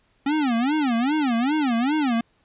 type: tone with vibrato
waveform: square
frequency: 266.6 Hz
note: C4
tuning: 33 cents sharp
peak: -20 dBFS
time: 0.26-2.21 s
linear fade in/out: 5 ms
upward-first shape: sine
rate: 2.5 Hz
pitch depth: 270 cents each way
effects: pink hiss -64 dBFS RMS until 2.44 s + resampled to 8000 Hz